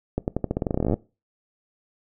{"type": "accelerating click train", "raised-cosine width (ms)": 2, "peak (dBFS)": -10, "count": 21, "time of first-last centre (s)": [0.18, 0.941], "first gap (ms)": 99, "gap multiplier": 0.88, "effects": ["noise-tail reverb RT60 0.3 s tail -21 dB re dry"]}